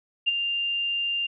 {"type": "tone with ADSR envelope", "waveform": "sine", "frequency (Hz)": 2794, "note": "F7", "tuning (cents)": 0, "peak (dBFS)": -17, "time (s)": [0.26, 1.27], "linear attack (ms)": 22, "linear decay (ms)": 21, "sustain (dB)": -7, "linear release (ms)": 12, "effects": []}